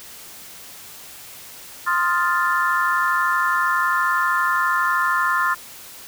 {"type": "chord", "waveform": "sine", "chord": "F dominant seventh", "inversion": "second", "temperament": "equal", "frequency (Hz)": [1046.5, 1244.5, 1396.9, 1760], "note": ["C6", "Eb6", "F6", "A6"], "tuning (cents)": [0, 0, 0, 0], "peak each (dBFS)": [-21, -25, -22, -23], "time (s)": [1.86, 5.55], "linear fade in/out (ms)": 20, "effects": ["white hiss -40 dBFS RMS until 6.07 s"]}